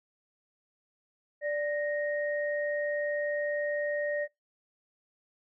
sine tone pair together, 587.3 / 1864.7 Hz, D5 / A#6, 0 / 0 cents, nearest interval octave + minor sixth, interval 2000 cents, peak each -29 / -35 dBFS, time 1.41-4.28 s, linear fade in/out 50 ms, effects noise-tail reverb RT60 0.2 s tail -26 dB re dry

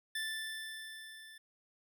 25% pulse tone with level ramp, 1763 Hz, A6, 3 cents sharp, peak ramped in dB -31 to -48 dBFS, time 0.15-1.38 s, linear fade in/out 5 ms, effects none

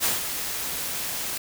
white noise with ADSR envelope, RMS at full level -22 dBFS, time 0-1.38 s, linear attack 43 ms, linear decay 160 ms, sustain -8 dB, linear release 8 ms, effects none

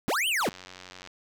square linear two-way sweep, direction up then down, 122.5 to 3176 to 122.5 Hz, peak -25 dBFS, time 0.08-0.49 s, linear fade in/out 0 ms, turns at 0.28 s
click train, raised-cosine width 0.2 ms, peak -26 dBFS, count 62, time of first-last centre 0.41-1.074 s, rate 91.9 Hz
effects none

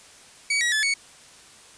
sawtooth tone with pitch steps, 2265 / 1912 / 1730 / 2226 Hz, C#7 / A#6 / A6 / C#7, +37 / +43 / -30 / +7 cents, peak -17 dBFS, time 0.5-0.94 s, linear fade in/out 5 ms, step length 110 ms, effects white hiss -49 dBFS RMS until 1.77 s + resampled to 22050 Hz

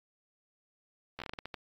slowing click train, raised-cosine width 0.3 ms, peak -23 dBFS, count 10, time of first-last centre 1.19-1.542 s, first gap 12 ms, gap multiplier 1.28, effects AAC 48 kbps

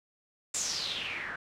white noise with low-pass filter sweep, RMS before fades -35 dBFS, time 0.54-1.36 s, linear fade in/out 5 ms, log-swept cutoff 7700 to 1500 Hz, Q 5.8, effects none

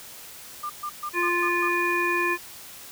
sine tone bursts, 1197 Hz, D6, 33 cents sharp, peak -28 dBFS, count 6, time 0.63-1.688 s, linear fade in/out 10 ms, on 68 ms, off 130 ms
harmonic tone, 349.2 Hz, F4, in tune, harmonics 1 / 3 / 5 / 7, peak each -27 / -27 / -27 / -27 dBFS, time 1.13-2.38 s, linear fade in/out 50 ms
effects white hiss -43 dBFS RMS until 2.91 s

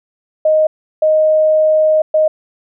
sine tone bursts at uneven times, 622.3 Hz, D#5, in tune, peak -8 dBFS, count 3, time 0.45-0.67 / 1.02-2.02 / 2.14-2.28 s, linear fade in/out 5 ms, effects none

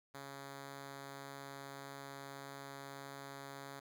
5% pulse tone, 138.59 Hz, C#3, in tune, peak -36 dBFS, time 0.14-3.8 s, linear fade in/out 10 ms, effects none

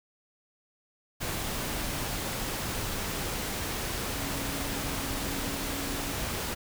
sine tone in noise, 277.2 Hz, C#4, in tune, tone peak -39 dBFS, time 4.15-6.12 s, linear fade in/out 20 ms, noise pink, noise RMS -33 dBFS, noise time 1.2-6.55 s, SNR -9 dB, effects none

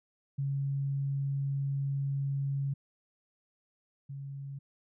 sine tone pair in turn, 138.59 / 138.59 Hz, C#3 / C#3, 0 / 0 cents, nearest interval unison, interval 0 cents, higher neither, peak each -29 / -38 dBFS, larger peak first, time 0.38-2.74 / 4.09-4.59 s, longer first, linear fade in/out 10 ms, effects none

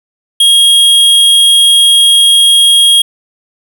square tone, 3267 Hz, G#7, 29 cents flat, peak -4 dBFS, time 0.4-3.02 s, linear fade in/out 5 ms, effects none

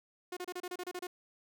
sawtooth tone bursts, 360 Hz, F#4, 47 cents flat, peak -34 dBFS, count 10, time 0.32-1.07 s, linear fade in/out 5 ms, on 48 ms, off 30 ms, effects none

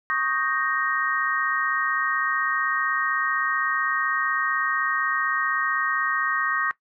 sine chord, Eb dominant seventh, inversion third, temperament equal, 1108.7 / 1244.5 / 1568 / 1864.7 Hz, Db6 / Eb6 / G6 / Bb6, 0 / 0 / 0 / 0 cents, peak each -28 / -28 / -29 / -26 dBFS, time 0.1-6.71 s, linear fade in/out 0 ms, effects noise-tail reverb RT60 0.1 s tail -18 dB re dry

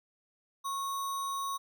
sine tone with sample-and-hold, 1099 Hz, C#6, 15 cents flat, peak -32 dBFS, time 0.64-1.58 s, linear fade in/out 20 ms, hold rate 4900 Hz, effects none

